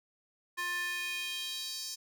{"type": "tone with high-pass filter sweep", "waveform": "square", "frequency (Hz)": 353.2, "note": "F4", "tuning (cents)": 20, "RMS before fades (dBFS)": -37, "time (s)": [0.57, 1.96], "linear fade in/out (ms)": 20, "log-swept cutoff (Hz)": [1400, 5500], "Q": 2.9, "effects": []}